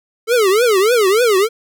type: tone with vibrato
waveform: square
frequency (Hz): 430.2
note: A4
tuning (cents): -39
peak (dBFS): -11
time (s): 0.27-1.49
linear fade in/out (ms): 50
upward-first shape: triangle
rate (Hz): 3.4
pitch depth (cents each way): 290
effects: none